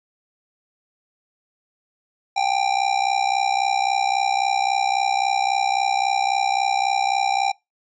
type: tone with amplitude modulation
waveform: square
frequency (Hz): 790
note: G5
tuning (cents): +13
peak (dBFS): -15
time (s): 2.36-7.52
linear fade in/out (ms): 10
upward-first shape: sine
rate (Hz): 63.7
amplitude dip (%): 85
effects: noise-tail reverb RT60 0.2 s tail -23 dB re dry + resampled to 16000 Hz